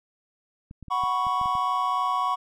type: clicks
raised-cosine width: 5 ms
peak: -29 dBFS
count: 8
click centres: 0.711 / 0.827 / 0.883 / 1.037 / 1.268 / 1.414 / 1.458 / 1.553 s
type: chord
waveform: triangle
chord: F# suspended fourth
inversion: none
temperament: just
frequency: 740 / 986.7 / 1110 Hz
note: F#5 / B5 / C#6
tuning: 0 / -2 / +2 cents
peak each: -28 / -26 / -23 dBFS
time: 0.9-2.36 s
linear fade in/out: 20 ms
effects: none